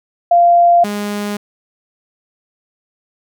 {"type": "tone pair in turn", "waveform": ["sine", "sawtooth"], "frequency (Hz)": [693, 206], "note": ["F5", "G#3"], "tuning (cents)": [-14, -14], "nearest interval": "octave + major sixth", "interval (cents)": 2100, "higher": "first", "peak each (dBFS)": [-6, -15], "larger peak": "first", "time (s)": [[0.31, 0.84], [0.84, 1.37]], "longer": "neither", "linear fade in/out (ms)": 5, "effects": []}